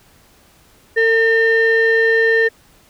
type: tone pair together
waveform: sine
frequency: 452.6 / 1810.4 Hz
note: A4 / A6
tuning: +49 / +49 cents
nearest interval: 2 octaves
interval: 2400 cents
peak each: -12 dBFS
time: 0.96-2.49 s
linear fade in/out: 20 ms
effects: tanh soft clip ceiling -7 dBFS + pink hiss -51 dBFS RMS until 2.89 s